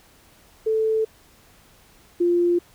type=tone pair in turn; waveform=sine; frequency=440 / 348.4 Hz; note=A4 / F4; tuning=0 / -4 cents; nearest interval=major third; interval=404 cents; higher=first; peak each=-18 / -16 dBFS; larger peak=second; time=0.66-1.05 / 2.2-2.59 s; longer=neither; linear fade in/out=10 ms; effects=pink hiss -54 dBFS RMS until 2.74 s